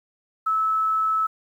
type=tone; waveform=sine; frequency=1303 Hz; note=E6; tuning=20 cents flat; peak=-19 dBFS; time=0.46-1.27 s; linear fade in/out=10 ms; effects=9-bit